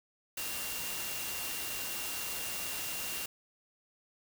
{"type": "tone in noise", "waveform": "sine", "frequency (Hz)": 2771, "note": "F7", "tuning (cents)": -14, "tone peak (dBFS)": -44, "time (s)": [0.37, 3.26], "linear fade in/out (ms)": 5, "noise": "white", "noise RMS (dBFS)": -38, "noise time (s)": [0.37, 3.26], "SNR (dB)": -9, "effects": []}